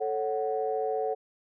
sine chord, F# minor, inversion first, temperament equal with one note detuned, 440 / 554.4 / 742.1 Hz, A4 / C#5 / F#5, 0 / 0 / +5 cents, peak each -29 / -33 / -31 dBFS, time 0-1.15 s, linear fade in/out 20 ms, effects tanh soft clip ceiling -17 dBFS

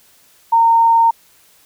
sine tone, 918 Hz, A#5, 27 cents flat, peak -8 dBFS, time 0.52-1.11 s, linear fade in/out 10 ms, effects white hiss -51 dBFS RMS until 1.65 s

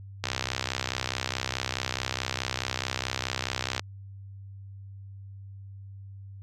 click train, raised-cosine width 0.2 ms, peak -10 dBFS, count 231, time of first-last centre 0.24-3.795 s, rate 64.7 Hz, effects added 98 Hz sine -41 dBFS peak until 6.42 s + AAC 64 kbps

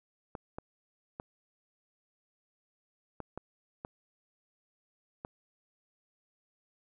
clicks, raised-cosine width 1 ms, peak -25 dBFS, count 7, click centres 0.352 / 0.585 / 1.199 / 3.203 / 3.376 / 3.849 / 5.249 s, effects none

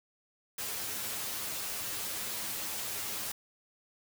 white noise with comb filter, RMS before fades -37 dBFS, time 0.58-3.32 s, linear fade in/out 5 ms, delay 9.5 ms, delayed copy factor +0.7, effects none

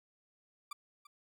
40% pulse tone with echo, 1174.7 Hz, D6, in tune, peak -39 dBFS, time 0.71-0.73 s, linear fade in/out 5 ms, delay 340 ms, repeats 1, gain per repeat -15 dB, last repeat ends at 1.07 s, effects none

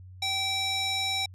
square tone with band-pass filter, 774 Hz, G5, 22 cents flat, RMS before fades -29 dBFS, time 0.22-1.26 s, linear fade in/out 5 ms, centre 4200 Hz, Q 1.8, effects added 92 Hz sine -44 dBFS peak until 1.34 s + resampled to 32000 Hz

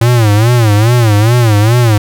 square tone with vibrato, 112.4 Hz, A2, 37 cents sharp, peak -6 dBFS, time 0.01-1.98 s, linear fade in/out 5 ms, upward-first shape sine, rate 2.4 Hz, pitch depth 160 cents each way, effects none

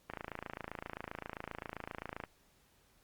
click train, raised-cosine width 0.5 ms, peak -25 dBFS, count 60, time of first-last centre 0.1-2.238 s, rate 27.6 Hz, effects pink hiss -69 dBFS RMS until 3.03 s + Opus 48 kbps

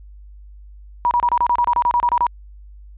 sine tone bursts, 963 Hz, B5, 44 cents flat, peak -13 dBFS, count 14, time 1.05-2.267 s, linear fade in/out 0 ms, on 60 ms, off 29 ms, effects added 50 Hz sine -38 dBFS peak until 2.97 s + resampled to 8000 Hz

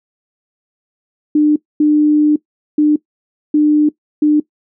sine tone bursts at uneven times, 300 Hz, D4, 37 cents sharp, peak -7 dBFS, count 5, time 1.35-1.56 / 1.8-2.36 / 2.78-2.96 / 3.54-3.89 / 4.22-4.4 s, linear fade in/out 5 ms, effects noise-tail reverb RT60 0.1 s tail -19 dB re dry

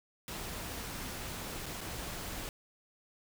pink noise with dropouts, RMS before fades -41 dBFS, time 0.28-2.49 s, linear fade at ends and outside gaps 1 ms, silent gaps 1.659-1.663 / 1.808-1.812 s, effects none

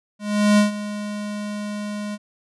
square tone with ADSR envelope, 207.8 Hz, G#3, 1 cent sharp, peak -12 dBFS, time 0.19-2.18 s, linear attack 390 ms, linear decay 130 ms, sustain -15 dB, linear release 41 ms, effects resampled to 24000 Hz

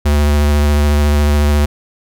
square tone with vibrato, 73.42 Hz, D2, in tune, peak -10 dBFS, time 0.05-1.66 s, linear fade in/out 10 ms, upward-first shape sine, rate 14 Hz, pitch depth 19 cents each way, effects none

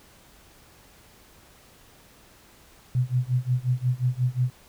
sine tone with tremolo, 125.7 Hz, B2, 31 cents sharp, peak -18 dBFS, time 2.95-4.5 s, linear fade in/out 0 ms, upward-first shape sine, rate 5.6 Hz, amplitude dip 95%, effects pink hiss -54 dBFS RMS until 4.68 s

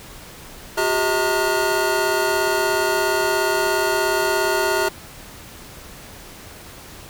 square tone cluster, 365.5 / 402.5 / 638 / 909 / 1435 Hz, F#4 / G4 / D#5 / A#5 / F6, -21 / +46 / +43 / -44 / +47 cents, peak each -25 dBFS, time 0.77-4.89 s, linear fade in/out 10 ms, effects pink hiss -40 dBFS RMS until 7.09 s

